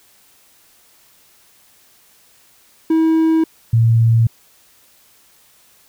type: tone pair in turn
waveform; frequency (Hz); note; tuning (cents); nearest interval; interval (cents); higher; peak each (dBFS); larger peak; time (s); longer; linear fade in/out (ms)
triangle / sine; 322 / 114.57; E4 / A#2; -41 / -30; octave + tritone; 1789; first; -9; neither; 2.9-3.44 / 3.73-4.27; neither; 5
effects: white hiss -52 dBFS RMS until 5.88 s